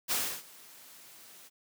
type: noise with ADSR envelope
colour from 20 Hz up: white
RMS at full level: -29 dBFS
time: 0.08-1.5 s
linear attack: 33 ms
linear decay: 310 ms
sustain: -24 dB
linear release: 32 ms
effects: high-pass 150 Hz 12 dB/octave